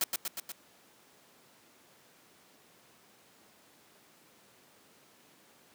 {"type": "noise with echo", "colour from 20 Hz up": "white", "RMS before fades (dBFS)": -29, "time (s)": [0.01, 0.04], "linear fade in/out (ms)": 2, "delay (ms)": 120, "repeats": 4, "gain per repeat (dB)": -3, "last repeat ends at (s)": 0.52, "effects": ["pink hiss -61 dBFS RMS until 5.74 s", "high-pass 200 Hz 12 dB/octave"]}